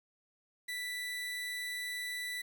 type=tone; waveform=30% pulse; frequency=1975.5 Hz; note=B6; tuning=in tune; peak=-34 dBFS; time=0.68-2.42 s; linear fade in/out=10 ms; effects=10-bit